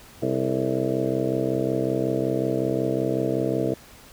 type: harmonic tone with a mistuned harmonic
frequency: 65.41 Hz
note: C2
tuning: in tune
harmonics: 2 / 3 / 4 / 5 / 6 / 7 / 8 / 9 / 10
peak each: -30 / -33 / -30 / -27 / -33 / -28 / -33 / -32 / -32 dBFS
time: 0.22-3.74 s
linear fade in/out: 5 ms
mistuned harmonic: 6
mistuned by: +97 cents
effects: pink hiss -48 dBFS RMS until 4.12 s